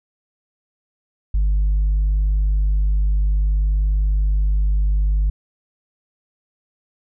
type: tone with tanh clipping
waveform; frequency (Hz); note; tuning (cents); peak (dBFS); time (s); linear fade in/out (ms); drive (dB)
sine; 50.3; G1; +45; -15; 1.34-5.3; 5; 1
effects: none